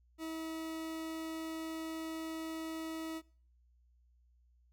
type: tone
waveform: 40% pulse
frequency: 321.7 Hz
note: E4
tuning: 42 cents flat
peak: -38 dBFS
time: 0.18-3.22 s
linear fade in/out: 50 ms
effects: noise-tail reverb RT60 0.5 s tail -23 dB re dry + added 60 Hz sine -65 dBFS peak until 4.72 s

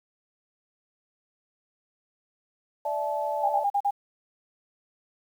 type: chord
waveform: sine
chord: D suspended second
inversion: none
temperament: equal with one note detuned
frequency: 587.3 / 659.3 / 866.4 Hz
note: D5 / E5 / A5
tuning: 0 / 0 / -27 cents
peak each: -30 / -33 / -29 dBFS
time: 2.85-3.64 s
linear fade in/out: 5 ms
type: tone bursts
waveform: sine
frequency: 808 Hz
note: G#5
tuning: 48 cents flat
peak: -21 dBFS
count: 5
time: 3.43-3.909 s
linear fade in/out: 10 ms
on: 63 ms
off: 41 ms
effects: 9-bit

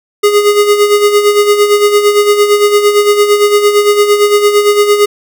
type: tone with tremolo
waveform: square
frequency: 412.9 Hz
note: G#4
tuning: 10 cents flat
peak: -4 dBFS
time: 0.23-5.06 s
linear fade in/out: 10 ms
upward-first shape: sine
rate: 8.8 Hz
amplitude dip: 60%
effects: none

